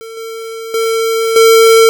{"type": "tone with level steps", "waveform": "square", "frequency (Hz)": 451.2, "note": "A4", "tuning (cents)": 44, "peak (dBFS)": [-27, -23, -12, -4], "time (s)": [0.01, 1.89], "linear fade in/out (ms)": 0, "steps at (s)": [0.17, 0.74, 1.36], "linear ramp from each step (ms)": 2, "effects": []}